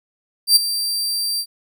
sawtooth tone with ADSR envelope, 4699 Hz, D8, in tune, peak -4 dBFS, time 0.47-1.46 s, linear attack 90 ms, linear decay 16 ms, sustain -13 dB, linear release 66 ms, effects none

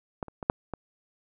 clicks, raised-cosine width 1 ms, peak -17 / -28 / -21 / -6 / -19 dBFS, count 5, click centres 0.228 / 0.283 / 0.428 / 0.499 / 0.737 s, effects none

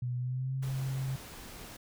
sine tone with pitch glide, 123.47 to 133.1 Hz, B2 to C3, 0 to +30 cents, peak -31 dBFS, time 0.02-1.16 s, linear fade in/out 5 ms, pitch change +130 cents, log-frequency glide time 0.17-0.55 s
pink noise, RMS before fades -47 dBFS, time 0.62-1.77 s, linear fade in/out 10 ms
effects none

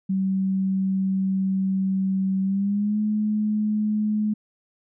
sine tone with pitch glide, 191.3 to 212.3 Hz, G3 to G#3, -42 to +38 cents, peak -20 dBFS, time 0.09-4.34 s, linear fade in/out 10 ms, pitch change +180 cents, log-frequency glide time 2.42-2.99 s, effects none

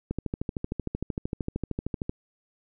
click train, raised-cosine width 3 ms, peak -16 dBFS, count 27, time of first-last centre 0.11-2.095 s, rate 13.1 Hz, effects none

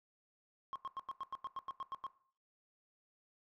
sine tone bursts, 1073 Hz, C6, 43 cents sharp, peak -36 dBFS, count 12, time 0.73-2.066 s, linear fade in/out 0 ms, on 27 ms, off 92 ms, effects noise-tail reverb RT60 0.5 s tail -18 dB re dry + tanh soft clip ceiling -38 dBFS

